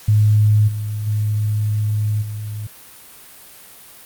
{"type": "tone with level steps", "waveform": "sine", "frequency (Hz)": 106, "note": "G#2", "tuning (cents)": 36, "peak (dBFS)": [-10, -21, -16, -24], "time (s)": [0.08, 2.67], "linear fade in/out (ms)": 5, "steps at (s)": [0.67, 1.06, 2.21], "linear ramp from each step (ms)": 20, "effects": ["white hiss -42 dBFS RMS until 4.05 s", "Opus 48 kbps"]}